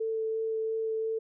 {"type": "tone with vibrato", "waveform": "sine", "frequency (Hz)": 443.9, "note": "A4", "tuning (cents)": 15, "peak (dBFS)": -28, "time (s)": [0, 1.19], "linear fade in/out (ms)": 10, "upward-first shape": "sine", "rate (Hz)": 2.9, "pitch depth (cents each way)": 8, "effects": []}